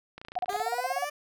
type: click train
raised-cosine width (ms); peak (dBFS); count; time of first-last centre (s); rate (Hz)
0.3; -26; 13; 0.18-0.598; 28.7
type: tone bursts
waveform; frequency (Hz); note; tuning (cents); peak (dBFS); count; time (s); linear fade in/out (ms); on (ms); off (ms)
sine; 729; F#5; -26; -25; 12; 0.36-1.046; 5; 26; 34
type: linear sweep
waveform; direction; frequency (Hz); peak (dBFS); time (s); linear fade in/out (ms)
15% pulse; up; 393.8 to 597; -26; 0.49-1.1; 10
effects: none